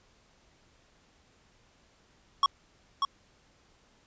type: tone with echo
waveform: square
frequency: 1108.7 Hz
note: C#6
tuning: in tune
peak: -20 dBFS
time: 2.43-2.46 s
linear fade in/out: 2 ms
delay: 590 ms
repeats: 1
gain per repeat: -5 dB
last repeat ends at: 3.05 s
effects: pink hiss -64 dBFS RMS until 4.06 s + resampled to 16000 Hz